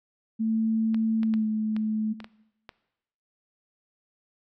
sine tone with pitch glide, 222.3 to 216.6 Hz, A3 to A3, +18 to -27 cents, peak -23 dBFS, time 0.39-2.14 s, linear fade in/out 20 ms, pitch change -45 cents, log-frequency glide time 1.23-1.45 s
clicks, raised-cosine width 0.3 ms, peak -24 dBFS, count 7, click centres 0.945 / 1.232 / 1.339 / 1.765 / 2.203 / 2.244 / 2.692 s
effects noise-tail reverb RT60 0.9 s tail -19 dB re dry

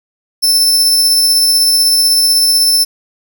sawtooth tone with tremolo, 5300 Hz, E8, 9 cents sharp, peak -4 dBFS, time 0.42-2.85 s, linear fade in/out 20 ms, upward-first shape triangle, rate 16 Hz, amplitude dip 25%, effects 7-bit

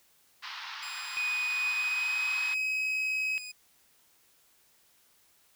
pink band-pass noise, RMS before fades -41 dBFS, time 0.42-2.55 s, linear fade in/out 20 ms, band 920 to 5200 Hz, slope 48 dB/octave
20% pulse tone, 2489 Hz, D#7, in tune, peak -35 dBFS, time 0.82-3.52 s, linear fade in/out 10 ms
sine tone with pitch glide, 2489 to 2549 Hz, D#7 to D#7, 0 to +41 cents, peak -28 dBFS, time 1.17-3.38 s, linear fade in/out 0 ms, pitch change +41 cents, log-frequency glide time 1.57-2.72 s
effects white hiss -65 dBFS RMS until 5.55 s

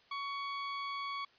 sawtooth tone, 1120 Hz, C#6, 18 cents sharp, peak -33 dBFS, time 0.11-1.25 s, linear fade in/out 5 ms, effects white hiss -65 dBFS RMS until 1.38 s + resampled to 11025 Hz

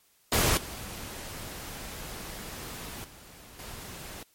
pink noise with level steps, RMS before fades -24 / -40 / -50 / -42 dBFS, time 0.32-4.23 s, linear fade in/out 2 ms, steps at 0.57 / 3.04 / 3.59 s, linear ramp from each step 2 ms, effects white hiss -65 dBFS RMS until 4.34 s + MP3 64 kbps

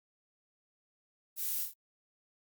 violet noise with echo, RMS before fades -35 dBFS, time 1.36-1.67 s, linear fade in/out 50 ms, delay 36 ms, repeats 2, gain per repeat -6 dB, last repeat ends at 1.742 s, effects Opus 48 kbps

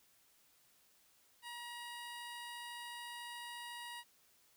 15% pulse tone, 954 Hz, A#5, 40 cents sharp, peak -39 dBFS, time 1.42-4.04 s, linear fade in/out 50 ms, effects white hiss -70 dBFS RMS until 4.56 s

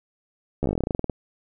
slowing click train, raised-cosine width 2 ms, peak -11 dBFS, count 17, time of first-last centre 0.63-1.097 s, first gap 13 ms, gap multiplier 1.1, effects none

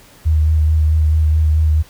sine tone with vibrato, 77.78 Hz, D#2, in tune, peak -10 dBFS, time 0.25-1.83 s, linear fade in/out 20 ms, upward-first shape sine, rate 4.6 Hz, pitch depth 23 cents each way, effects pink hiss -45 dBFS RMS until 1.89 s

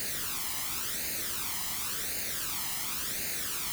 white noise with flanger, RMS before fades -34 dBFS, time 0-3.72 s, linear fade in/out 0 ms, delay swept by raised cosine 0.44 to 1 ms, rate 0.92 Hz, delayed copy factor +0.65, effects none

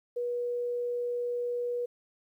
sine tone, 484.3 Hz, B4, 34 cents flat, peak -29 dBFS, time 0.16-1.86 s, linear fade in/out 10 ms, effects 11-bit

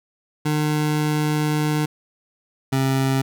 25% pulse tone pair in turn, 151.4 / 134.03 Hz, D#3 / C3, -47 / +42 cents, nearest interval major second, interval 211 cents, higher first, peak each -15 / -14 dBFS, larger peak second, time 0.45-1.86 / 2.72-3.22 s, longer first, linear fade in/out 10 ms, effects none

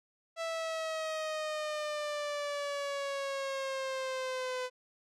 sawtooth exponential sweep, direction down, 662 to 503 Hz, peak -30 dBFS, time 0.36-4.7 s, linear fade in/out 50 ms, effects low-pass 7000 Hz 12 dB/octave

